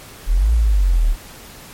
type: linear two-way sweep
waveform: sine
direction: up then down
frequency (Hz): 34.96 to 58.27 to 34.96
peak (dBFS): -11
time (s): 0.26-1.16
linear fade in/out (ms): 50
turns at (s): 0.53
effects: pink hiss -39 dBFS RMS until 1.73 s + MP3 64 kbps